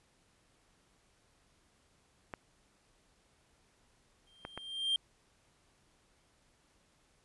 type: clicks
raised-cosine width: 0.5 ms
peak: -25 dBFS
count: 3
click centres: 2.338 / 4.451 / 4.576 s
type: tone with exponential growth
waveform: triangle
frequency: 3180 Hz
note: G7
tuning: 24 cents sharp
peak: -25 dBFS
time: 4.27-4.96 s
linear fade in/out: 2 ms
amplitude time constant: 150 ms
effects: pink hiss -70 dBFS RMS until 7.24 s + resampled to 24000 Hz